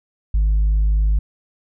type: tone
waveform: sine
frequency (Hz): 51.9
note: G#1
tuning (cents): 0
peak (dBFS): -11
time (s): 0.34-1.19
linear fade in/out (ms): 5
effects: tanh soft clip ceiling -12 dBFS